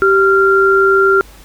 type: tone pair together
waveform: sine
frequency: 388.4 / 1384 Hz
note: G4 / F6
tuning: -16 / -16 cents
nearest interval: octave + minor seventh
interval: 2200 cents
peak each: -10 dBFS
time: 0.02-1.21 s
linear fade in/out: 0 ms
effects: added 50 Hz sine -39 dBFS peak until 1.44 s + pink hiss -42 dBFS RMS until 1.44 s